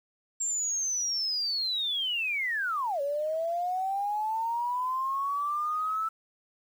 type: linear two-way sweep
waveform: sine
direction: down then up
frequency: 7459 to 554.4 to 1322 Hz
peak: -27 dBFS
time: 0.4-6.09 s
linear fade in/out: 10 ms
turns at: 3.01 s
effects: 9-bit